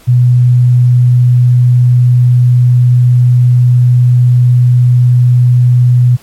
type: tone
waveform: sine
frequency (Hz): 123.47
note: B2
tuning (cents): 0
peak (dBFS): -3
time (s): 0.07-6.17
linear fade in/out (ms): 20
effects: pink hiss -41 dBFS RMS until 6.22 s + MP3 64 kbps